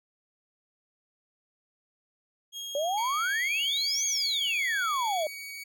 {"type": "tone with pitch glide", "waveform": "30% pulse", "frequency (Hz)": [3264, 3362], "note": ["G#7", "G#7"], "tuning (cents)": [-31, 20], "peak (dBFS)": -33, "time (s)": [2.52, 5.27], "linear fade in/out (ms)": 50, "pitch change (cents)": 51, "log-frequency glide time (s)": [3.47, 4.35]}
{"type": "exponential two-way sweep", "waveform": "sine", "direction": "up then down", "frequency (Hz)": [554.4, 6645, 594], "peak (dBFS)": -26, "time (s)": [2.75, 5.27], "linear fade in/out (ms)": 2, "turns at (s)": 4.06}
{"type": "tone", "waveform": "sawtooth", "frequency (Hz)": 2253, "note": "C#7", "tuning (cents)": 28, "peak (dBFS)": -35, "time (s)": [2.97, 5.64], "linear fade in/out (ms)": 10}
{"effects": []}